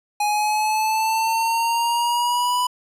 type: exponential sweep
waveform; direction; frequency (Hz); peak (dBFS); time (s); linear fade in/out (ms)
square; up; 830.6 to 993; -19; 0.2-2.67; 5
effects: resampled to 32000 Hz